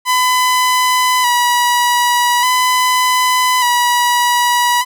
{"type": "tone with vibrato", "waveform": "sawtooth", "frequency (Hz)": 987.8, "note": "B5", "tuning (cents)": 0, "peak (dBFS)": -7, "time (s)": [0.05, 4.85], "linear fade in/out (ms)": 50, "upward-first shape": "square", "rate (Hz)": 0.42, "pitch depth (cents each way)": 32, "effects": []}